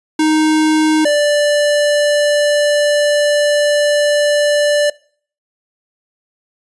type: tone pair in turn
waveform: square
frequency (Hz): 311.1 / 587.3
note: D#4 / D5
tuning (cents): 0 / 0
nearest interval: major seventh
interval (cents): 1100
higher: second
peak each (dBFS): -11 / -11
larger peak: neither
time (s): 0.19-1.05 / 1.05-4.9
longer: second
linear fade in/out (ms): 5
effects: noise-tail reverb RT60 0.5 s tail -23 dB re dry + resampled to 24000 Hz